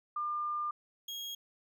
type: tone pair in turn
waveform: sine / 35% pulse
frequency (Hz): 1200 / 3278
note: D6 / G#7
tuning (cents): +37 / -23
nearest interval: octave + perfect fourth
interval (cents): 1740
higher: second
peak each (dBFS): -32 / -37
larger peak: first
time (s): 0.16-0.71 / 1.08-1.35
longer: first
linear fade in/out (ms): 5
effects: none